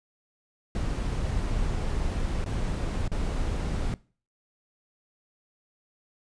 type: noise with dropouts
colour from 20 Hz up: brown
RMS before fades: -28 dBFS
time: 0.75-3.94 s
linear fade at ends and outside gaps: 1 ms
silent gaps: 2.442-2.461 / 3.078-3.117 s
effects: noise-tail reverb RT60 0.4 s tail -21 dB re dry + resampled to 22050 Hz